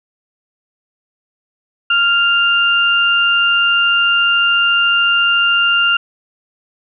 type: tone pair together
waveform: sine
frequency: 1396.9 / 2794 Hz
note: F6 / F7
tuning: 0 / 0 cents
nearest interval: octave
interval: 1200 cents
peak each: -13 dBFS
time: 1.9-5.97 s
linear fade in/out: 5 ms
effects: none